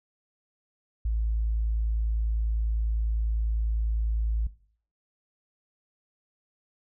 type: tone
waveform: sine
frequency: 55 Hz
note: A1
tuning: in tune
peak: -23 dBFS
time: 1.05-4.47 s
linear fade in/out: 5 ms
effects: noise-tail reverb RT60 0.5 s tail -18 dB re dry + tanh soft clip ceiling -19 dBFS